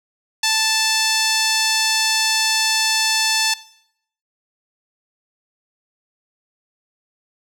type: tone with band-pass filter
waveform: sawtooth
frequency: 880 Hz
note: A5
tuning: in tune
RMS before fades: -18 dBFS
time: 0.43-3.54 s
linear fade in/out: 5 ms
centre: 5200 Hz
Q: 1.2
effects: noise-tail reverb RT60 0.7 s tail -19 dB re dry